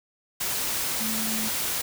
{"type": "tone in noise", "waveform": "sine", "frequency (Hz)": 220, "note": "A3", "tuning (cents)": 0, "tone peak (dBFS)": -31, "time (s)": [1, 1.49], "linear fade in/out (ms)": 10, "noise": "white", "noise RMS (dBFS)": -28, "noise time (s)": [0.4, 1.82], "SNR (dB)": -6, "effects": []}